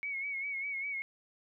sine tone with vibrato, 2217 Hz, C#7, in tune, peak -34 dBFS, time 0.03-1.02 s, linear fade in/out 0 ms, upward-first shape sine, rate 5 Hz, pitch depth 55 cents each way, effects none

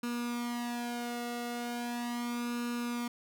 sawtooth tone with flanger, 239.7 Hz, A#3, 48 cents sharp, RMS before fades -36 dBFS, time 0.03-3.08 s, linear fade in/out 5 ms, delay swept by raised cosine 0.75 to 1.47 ms, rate 0.38 Hz, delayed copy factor +0.8, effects none

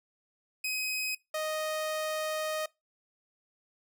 sawtooth tone pair in turn, 2524 / 622 Hz, D#7 / D#5, +24 / -1 cents, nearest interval 2 octaves, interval 2425 cents, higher first, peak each -27 dBFS, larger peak neither, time 0.64-1.15 / 1.34-2.66 s, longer second, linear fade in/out 5 ms, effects noise-tail reverb RT60 0.2 s tail -22 dB re dry

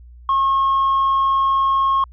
sine tone, 1084 Hz, C#6, 39 cents flat, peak -12 dBFS, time 0.29-2.04 s, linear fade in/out 2 ms, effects tanh soft clip ceiling -12 dBFS + added 60 Hz sine -39 dBFS peak until 2.12 s

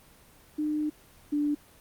sine tone pair in turn, 302.6 / 293.6 Hz, D#4 / D4, -48 / 0 cents, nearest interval minor second, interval 52 cents, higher first, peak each -26 / -24 dBFS, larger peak second, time 0.58-0.9 / 1.32-1.55 s, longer first, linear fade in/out 10 ms, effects pink hiss -56 dBFS RMS until 1.8 s + Opus 24 kbps

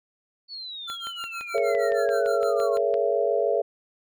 sine exponential sweep, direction down, 4509 to 1046.5 Hz, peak -34 dBFS, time 0.48-2.79 s, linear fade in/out 50 ms
square tone with tremolo, 1371 Hz, F6, 32 cents flat, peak -33 dBFS, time 0.87-2.78 s, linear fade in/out 20 ms, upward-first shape sine, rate 6.4 Hz, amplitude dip 95%
click train, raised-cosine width 0.3 ms, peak -24 dBFS, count 13, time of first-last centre 0.9-2.941 s, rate 5.88 Hz
sine chord, A# half-diminished seventh, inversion third, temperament just, 419.5 / 466.2 / 559.4 / 671.3 Hz, G#4 / A#4 / C#5 / E5, +17 / 0 / +16 / +31 cents, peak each -26 dBFS, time 1.54-3.62 s, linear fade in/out 10 ms
effects none

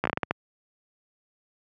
slowing click train, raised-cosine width 0.5 ms, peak -9 dBFS, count 8, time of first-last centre 0.04-0.31 s, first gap 14 ms, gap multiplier 1.33, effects high-pass 100 Hz 12 dB/octave

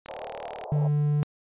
click train, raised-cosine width 0.3 ms, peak -24 dBFS, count 23, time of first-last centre 0.06-0.639 s, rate 38 Hz
white band-pass noise, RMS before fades -38 dBFS, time 0.08-0.88 s, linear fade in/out 10 ms, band 450 to 830 Hz, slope 48 dB/octave
triangle tone, 147.6 Hz, D3, 9 cents sharp, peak -19 dBFS, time 0.72-1.23 s, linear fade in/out 0 ms
effects resampled to 8000 Hz

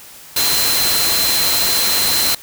sine tone in noise, 4101 Hz, C8, 36 cents flat, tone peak -18 dBFS, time 0.36-2.35 s, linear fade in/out 5 ms, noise white, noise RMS -17 dBFS, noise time 0.36-2.35 s, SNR -4 dB, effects white hiss -39 dBFS RMS until 2.42 s

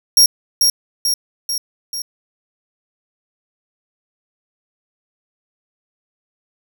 sawtooth tone with echo, 5588 Hz, F8, in tune, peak -4 dBFS, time 0.17-0.26 s, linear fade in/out 2 ms, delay 440 ms, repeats 4, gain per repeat -4 dB, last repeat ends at 2.02 s, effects none

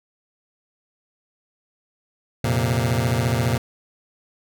sawtooth chord, F suspended fourth, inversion none, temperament just, 87.31 / 116.41 / 130.96 Hz, F2 / Bb2 / C3, 0 / -2 / +2 cents, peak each -23 / -17 / -19 dBFS, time 2.44-3.58 s, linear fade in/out 5 ms, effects none

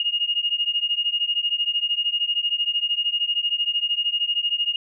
sine beating tone pair, 2848 / 2861 Hz, F7 / F7, +33 / +41 cents, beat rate 13 Hz, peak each -23 / -24 dBFS, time 0-4.76 s, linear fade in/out 2 ms, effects none

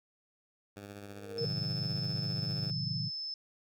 10% pulse tone with tremolo, 101.2 Hz, G#2, 44 cents flat, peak -35 dBFS, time 0.76-2.71 s, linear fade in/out 10 ms, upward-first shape sine, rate 15 Hz, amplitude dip 40%
sine tone with exponential growth, 464.2 Hz, A#4, 7 cents flat, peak -30 dBFS, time 1.02-1.45 s, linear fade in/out 5 ms, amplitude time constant 92 ms
sine chord, A diminished seventh, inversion none, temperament equal, 110 / 130.81 / 155.56 / 185 Hz, A2 / C3 / Eb3 / Gb3, 0 / 0 / 0 / 0 cents, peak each -40 / -38 / -38 / -42 dBFS, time 1.38-3.11 s, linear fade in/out 50 ms
sine tone, 5250 Hz, E8, 8 cents flat, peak -36 dBFS, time 1.38-3.34 s, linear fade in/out 2 ms
effects none

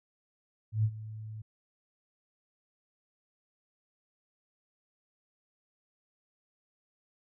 sine tone with ADSR envelope, 108.8 Hz, A2, 19 cents flat, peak -22 dBFS, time 0.72-1.42 s, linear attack 120 ms, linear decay 61 ms, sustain -17 dB, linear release 8 ms, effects none

